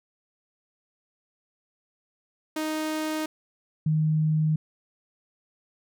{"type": "tone pair in turn", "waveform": ["sawtooth", "sine"], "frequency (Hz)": [311.1, 155.55], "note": ["D#4", "D#3"], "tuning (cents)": [0, 0], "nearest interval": "octave", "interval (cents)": 1200, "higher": "first", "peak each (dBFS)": [-23, -20], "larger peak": "second", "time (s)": [[2.56, 3.26], [3.86, 4.56]], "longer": "neither", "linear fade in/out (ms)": 5, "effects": []}